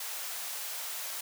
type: high-pass noise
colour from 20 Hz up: white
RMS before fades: -38 dBFS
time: 0-1.21 s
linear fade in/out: 5 ms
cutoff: 530 Hz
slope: 24 dB/octave
effects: none